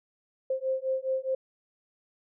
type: beating tone pair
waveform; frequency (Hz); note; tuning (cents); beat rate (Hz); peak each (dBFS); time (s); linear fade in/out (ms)
sine; 523.3 / 528.1; C5 / C5; 0 / +16; 4.8; -30; 0.5-1.35; 5
effects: none